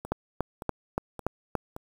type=two click trains; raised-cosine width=1 ms; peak=-12 / -23 dBFS; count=6 / 4; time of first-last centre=0.12-1.553 / 0.05-1.764 s; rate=3.49 / 1.75 Hz; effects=7-bit